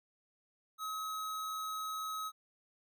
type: tone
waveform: square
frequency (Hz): 1277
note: D#6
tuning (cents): +45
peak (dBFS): -38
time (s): 0.78-2.32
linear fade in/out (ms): 50
effects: none